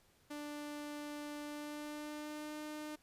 sawtooth tone with pitch glide, 294.8 to 302.9 Hz, D4 to D#4, +7 to -46 cents, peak -39 dBFS, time 0.3-2.96 s, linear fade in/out 10 ms, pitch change +47 cents, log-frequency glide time 1.43-2.61 s, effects pink hiss -70 dBFS RMS until 3.02 s + resampled to 32000 Hz

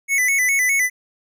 square tone with vibrato, 2100 Hz, C7, 6 cents sharp, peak -16 dBFS, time 0.08-0.9 s, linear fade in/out 50 ms, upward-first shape square, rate 4.9 Hz, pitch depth 85 cents each way, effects none

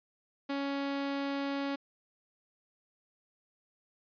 sawtooth tone, 278.7 Hz, C#4, 9 cents sharp, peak -28 dBFS, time 0.49-1.76 s, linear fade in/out 10 ms, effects resampled to 11025 Hz

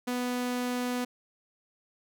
sawtooth tone, 247.3 Hz, B3, 3 cents sharp, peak -25 dBFS, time 0.07-1.05 s, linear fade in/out 10 ms, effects none

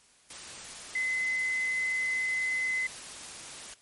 sine tone in noise, 2038 Hz, C7, 46 cents flat, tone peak -27 dBFS, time 0.95-2.87 s, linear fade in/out 5 ms, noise white, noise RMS -43 dBFS, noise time 0.3-3.74 s, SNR +13 dB, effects white hiss -61 dBFS RMS until 3.81 s + MP3 48 kbps

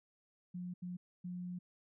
sine tone bursts at uneven times, 178.8 Hz, F3, 41 cents sharp, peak -40 dBFS, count 3, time 0.54-0.74 / 0.82-0.97 / 1.24-1.59 s, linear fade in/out 10 ms, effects none

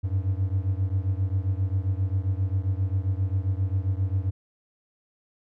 triangle beating tone pair, 92.6 / 100.1 Hz, F#2 / G2, +2 / +37 cents, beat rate 7.5 Hz, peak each -23 / -25 dBFS, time 0.03-4.31 s, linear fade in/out 20 ms, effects none

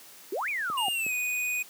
sine exponential two-way sweep, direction up then down, 329.6 to 2522 to 728 Hz, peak -28 dBFS, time 0.32-0.89 s, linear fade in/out 5 ms, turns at 0.49 s
click train, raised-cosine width 2 ms, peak -27 dBFS, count 3, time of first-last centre 0.7-1.065 s, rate 5.48 Hz
square tone with pitch glide, 2832 to 2480 Hz, F7 to D#7, +23 to -6 cents, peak -28 dBFS, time 0.77-1.63 s, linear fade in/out 10 ms, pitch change -229 cents, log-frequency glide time 0.91-1.13 s
effects white hiss -50 dBFS RMS until 1.69 s + high-pass 150 Hz 12 dB/octave

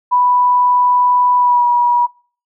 sine tone with pitch glide, 987.8 to 966.4 Hz, B5 to B5, 0 to -38 cents, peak -9 dBFS, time 0.11-2.07 s, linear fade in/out 20 ms, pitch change -38 cents, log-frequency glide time 1.37-1.65 s, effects noise-tail reverb RT60 0.4 s tail -23 dB re dry

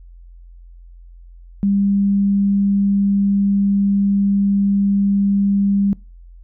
sine tone, 199.3 Hz, G3, 29 cents sharp, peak -13 dBFS, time 1.63-5.93 s, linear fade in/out 0 ms, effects noise-tail reverb RT60 0.3 s tail -24 dB re dry + added 43 Hz sine -38 dBFS peak until 6.43 s

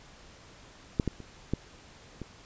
clicks, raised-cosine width 3 ms, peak -11 / -15 / -30 / -14 / -24 dBFS, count 5, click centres 0.998 / 1.077 / 1.203 / 1.536 / 2.217 s, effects pink hiss -53 dBFS RMS until 2.45 s + resampled to 16000 Hz

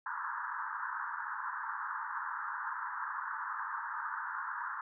pink band-pass noise, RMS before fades -39 dBFS, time 0.06-4.81 s, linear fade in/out 2 ms, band 900 to 1700 Hz, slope 96 dB/octave, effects none

